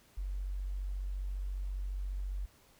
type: tone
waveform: sine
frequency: 47.3 Hz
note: F#1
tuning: 39 cents sharp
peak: -34 dBFS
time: 0.17-2.46 s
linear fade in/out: 10 ms
effects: pink hiss -64 dBFS RMS until 2.79 s